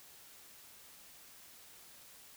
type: silence
effects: white hiss -57 dBFS RMS until 2.36 s